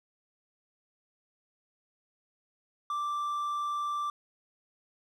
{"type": "tone", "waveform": "triangle", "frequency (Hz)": 1174.7, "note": "D6", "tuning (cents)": 0, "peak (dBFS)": -28, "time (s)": [2.9, 4.1], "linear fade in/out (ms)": 2, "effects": []}